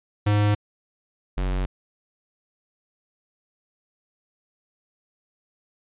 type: tone pair in turn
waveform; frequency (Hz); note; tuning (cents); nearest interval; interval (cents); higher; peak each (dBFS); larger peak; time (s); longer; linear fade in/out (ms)
square; 103.83 / 46.34; G#2 / F#1; 0 / +3; octave + major second; 1397; first; -18 / -23; first; 0.26-0.55 / 1.37-1.66; neither; 10
effects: resampled to 8000 Hz